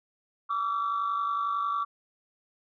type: tone cluster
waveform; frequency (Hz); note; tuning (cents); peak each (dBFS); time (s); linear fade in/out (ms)
sine; 1148 / 1199 / 1346; D6 / D6 / E6; -40 / +36 / +36; -26 / -35 / -33; 0.49-1.85; 20
effects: tanh soft clip ceiling -22 dBFS